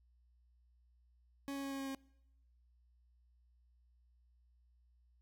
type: tone with pitch steps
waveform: 40% pulse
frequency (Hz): 277.8 / 276.2 / 274.6 / 273 / 271.5 / 269.9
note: C#4 / C#4 / C#4 / C#4 / C#4 / C#4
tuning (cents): +4 / -6 / -16 / -26 / -36 / -46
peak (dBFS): -39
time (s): 1.48-1.948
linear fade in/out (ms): 0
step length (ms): 78
effects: noise-tail reverb RT60 0.9 s tail -25 dB re dry + added 60 Hz sine -67 dBFS peak until 5.21 s